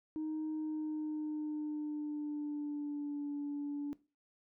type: tone with pitch glide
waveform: sine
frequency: 311.1 to 288.6 Hz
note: D#4 to D4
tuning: 0 to -30 cents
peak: -34 dBFS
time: 0.16-3.93 s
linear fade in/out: 0 ms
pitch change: -130 cents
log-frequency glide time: 0.49-3.32 s
effects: noise-tail reverb RT60 0.3 s tail -19 dB re dry + tanh soft clip ceiling -33 dBFS